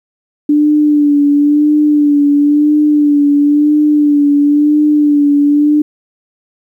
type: tone with vibrato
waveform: sine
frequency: 293.7 Hz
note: D4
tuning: in tune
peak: -6 dBFS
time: 0.49-5.82 s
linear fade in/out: 5 ms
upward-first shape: sine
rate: 0.98 Hz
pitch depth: 37 cents each way
effects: 8-bit